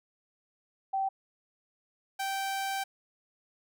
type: tone pair in turn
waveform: sine / sawtooth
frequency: 775 / 779.5 Hz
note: G5 / G5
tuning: -20 / -10 cents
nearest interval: unison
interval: 10 cents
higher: second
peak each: -27 dBFS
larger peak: neither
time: 0.93-1.09 / 2.19-2.84 s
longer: second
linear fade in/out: 10 ms
effects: none